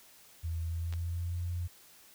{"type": "tone with pitch glide", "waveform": "sine", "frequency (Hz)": [82.4, 87.3], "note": ["E2", "F2"], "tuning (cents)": [0, 0], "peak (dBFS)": -32, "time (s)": [0.43, 1.68], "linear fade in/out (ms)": 20, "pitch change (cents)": 100, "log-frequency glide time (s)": [0.63, 1.38]}
{"type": "clicks", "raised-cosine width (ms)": 0.2, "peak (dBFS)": -29, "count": 2, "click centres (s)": [0.926, 0.937]}
{"effects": ["white hiss -58 dBFS RMS until 2.14 s"]}